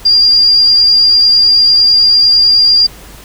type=tone with amplitude modulation; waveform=sine; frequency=4797 Hz; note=D8; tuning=36 cents sharp; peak=-3 dBFS; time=0.05-2.87 s; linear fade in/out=10 ms; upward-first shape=sine; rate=70.9 Hz; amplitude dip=25%; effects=added 50 Hz sine -36 dBFS peak until 3.24 s + pink hiss -35 dBFS RMS until 3.24 s